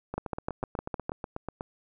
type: two click trains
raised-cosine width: 1 ms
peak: -20 / -16 dBFS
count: 13 / 7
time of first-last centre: 0.14-1.609 / 0.18-1.095 s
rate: 8.17 / 6.56 Hz
effects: none